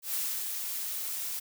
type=noise with ADSR envelope; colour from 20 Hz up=blue; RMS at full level=-31 dBFS; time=0.02-1.4 s; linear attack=120 ms; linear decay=290 ms; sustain=-4 dB; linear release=13 ms; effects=none